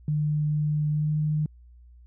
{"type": "tone with pitch glide", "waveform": "sine", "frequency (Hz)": [150.4, 152.24], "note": ["D3", "D#3"], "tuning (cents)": [42, -37], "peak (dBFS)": -22, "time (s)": [0.08, 1.46], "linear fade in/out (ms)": 2, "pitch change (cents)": 21, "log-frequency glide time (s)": [0.93, 1.11], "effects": ["added 60 Hz sine -48 dBFS peak until 2.06 s"]}